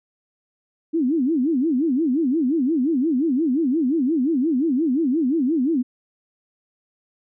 sine tone with vibrato, 287.3 Hz, D4, 38 cents flat, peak -17 dBFS, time 0.93-5.83 s, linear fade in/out 20 ms, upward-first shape sine, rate 5.7 Hz, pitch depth 280 cents each way, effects none

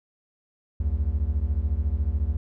triangle beating tone pair, 65.5 / 79.5 Hz, C2 / D#2, +2 / +38 cents, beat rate 14 Hz, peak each -23 dBFS, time 0.8-2.37 s, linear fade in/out 5 ms, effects none

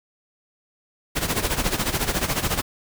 pink noise with tremolo, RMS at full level -21 dBFS, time 1.15-2.62 s, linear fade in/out 20 ms, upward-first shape sine, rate 14 Hz, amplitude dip 75%, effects none

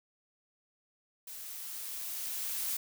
blue noise with level ramp, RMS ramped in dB -45 to -34 dBFS, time 1.27-2.77 s, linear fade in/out 5 ms, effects none

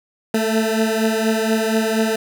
20% pulse beating tone pair, 220 / 224.2 Hz, A3 / A3, 0 / +33 cents, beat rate 4.2 Hz, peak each -13 / -17 dBFS, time 0.34-2.16 s, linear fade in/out 5 ms, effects none

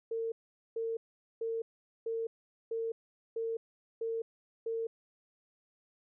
sine tone bursts, 454.5 Hz, A#4, 44 cents flat, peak -32 dBFS, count 8, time 0.11-4.87 s, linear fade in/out 5 ms, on 210 ms, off 440 ms, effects none

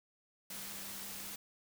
sine tone in noise, 196 Hz, G3, in tune, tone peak -56 dBFS, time 0.5-1.36 s, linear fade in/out 5 ms, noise white, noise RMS -45 dBFS, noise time 0.5-1.36 s, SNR -14 dB, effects none

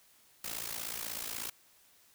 white noise with amplitude modulation, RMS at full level -36 dBFS, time 0.44-1.5 s, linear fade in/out 5 ms, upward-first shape sine, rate 56.4 Hz, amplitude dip 80%, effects white hiss -64 dBFS RMS until 2.14 s

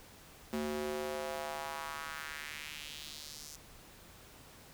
square tone with high-pass filter sweep, 74.9 Hz, D2, 35 cents sharp, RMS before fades -41 dBFS, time 0.53-3.56 s, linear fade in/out 0 ms, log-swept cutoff 250 to 6100 Hz, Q 2.1, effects pink hiss -56 dBFS RMS until 4.73 s

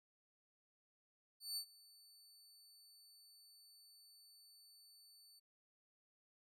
sawtooth tone with ADSR envelope, 4500 Hz, C#8, 25 cents sharp, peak -37 dBFS, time 1.4-5.4 s, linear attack 170 ms, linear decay 79 ms, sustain -23 dB, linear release 16 ms, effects none

